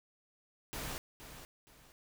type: noise with echo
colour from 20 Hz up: pink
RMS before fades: -41 dBFS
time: 0.73-0.98 s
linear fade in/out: 0 ms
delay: 470 ms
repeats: 2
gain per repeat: -10 dB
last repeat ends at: 1.92 s
effects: none